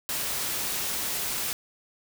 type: noise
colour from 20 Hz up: white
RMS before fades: -30 dBFS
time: 0.09-1.53 s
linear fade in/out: 0 ms
effects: none